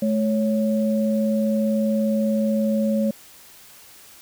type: tone pair together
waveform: sine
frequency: 215.4 / 554.4 Hz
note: A3 / C#5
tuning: -37 / 0 cents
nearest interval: octave + major third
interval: 1637 cents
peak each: -19 / -24 dBFS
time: 0.02-3.11 s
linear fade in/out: 5 ms
effects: white hiss -47 dBFS RMS until 4.21 s